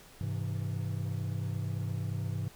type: chord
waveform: triangle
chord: Ab augmented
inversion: none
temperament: equal with one note detuned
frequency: 102.04 / 130.81 / 164.81 Hz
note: Ab2 / C3 / E3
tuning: -30 / 0 / 0 cents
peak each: -32 / -35 / -37 dBFS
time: 0.21-2.48 s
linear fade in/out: 0 ms
effects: pink hiss -55 dBFS RMS until 2.55 s